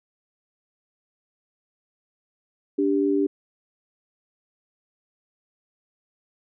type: tone pair together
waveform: sine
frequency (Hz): 290.2 / 394.1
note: D4 / G4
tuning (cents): -21 / +9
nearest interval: perfect fourth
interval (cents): 530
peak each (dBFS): -21 / -22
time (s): 2.78-3.27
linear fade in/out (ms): 10
effects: none